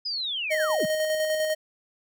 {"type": "linear sweep", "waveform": "sine", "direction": "down", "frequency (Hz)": [5060, 110], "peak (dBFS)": -27, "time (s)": [0.05, 0.86], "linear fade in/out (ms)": 10}
{"type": "tone with tremolo", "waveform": "square", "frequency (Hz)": 622.3, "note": "D#5", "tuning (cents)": 0, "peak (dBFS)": -23, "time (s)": [0.5, 1.55], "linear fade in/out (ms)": 20, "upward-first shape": "square", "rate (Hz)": 10, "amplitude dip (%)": 30}
{"effects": []}